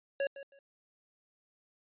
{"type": "tone with echo", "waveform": "square", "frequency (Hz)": 554.4, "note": "C#5", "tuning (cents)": 0, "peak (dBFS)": -30, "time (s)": [0.2, 0.27], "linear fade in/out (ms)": 2, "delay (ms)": 160, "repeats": 2, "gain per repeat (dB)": -14, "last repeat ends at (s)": 0.59, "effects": ["resampled to 8000 Hz"]}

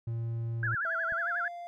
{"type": "tone", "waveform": "triangle", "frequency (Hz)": 115.4, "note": "A#2", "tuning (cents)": -17, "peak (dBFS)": -29, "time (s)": [0.07, 0.75], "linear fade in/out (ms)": 5}
{"type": "tone with vibrato", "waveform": "sine", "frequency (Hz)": 1519, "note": "F#6", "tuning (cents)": 45, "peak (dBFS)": -29, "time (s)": [0.63, 1.48], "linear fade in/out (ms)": 2, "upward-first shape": "sine", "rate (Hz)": 11, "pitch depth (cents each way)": 210}
{"type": "tone with pitch glide", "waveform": "triangle", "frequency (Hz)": [659.3, 694.9], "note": ["E5", "F5"], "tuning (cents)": [0, -9], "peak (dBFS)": -37, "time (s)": [0.85, 1.67], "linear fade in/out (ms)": 0, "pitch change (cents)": 91, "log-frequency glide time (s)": [1.13, 1.3]}
{"type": "click", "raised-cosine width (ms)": 5, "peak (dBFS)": -37, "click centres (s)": 1.123}
{"effects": []}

